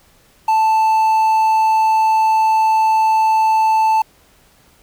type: tone with quantisation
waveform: triangle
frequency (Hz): 880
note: A5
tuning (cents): 0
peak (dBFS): -9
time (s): 0.48-4.02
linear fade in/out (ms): 5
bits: 6
effects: pink hiss -52 dBFS RMS until 4.82 s